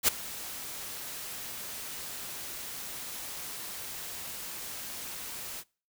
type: noise with ADSR envelope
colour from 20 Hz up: white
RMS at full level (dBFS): -21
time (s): 0.03-5.64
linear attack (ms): 50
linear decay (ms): 11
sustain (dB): -19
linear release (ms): 51
effects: noise-tail reverb RT60 0.4 s tail -25 dB re dry